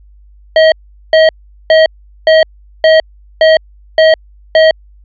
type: tone bursts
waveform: square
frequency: 636 Hz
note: D#5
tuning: 38 cents sharp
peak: -4 dBFS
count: 8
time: 0.56-4.71 s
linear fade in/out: 2 ms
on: 160 ms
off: 410 ms
effects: added 50 Hz sine -38 dBFS peak until 5.04 s + resampled to 11025 Hz